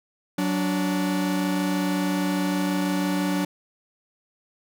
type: tone pair together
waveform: 45% pulse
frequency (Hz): 185 / 290.6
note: F#3 / D4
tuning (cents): 0 / -18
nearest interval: minor sixth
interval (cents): 782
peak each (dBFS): -25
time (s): 0.38-3.45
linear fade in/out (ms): 5
effects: none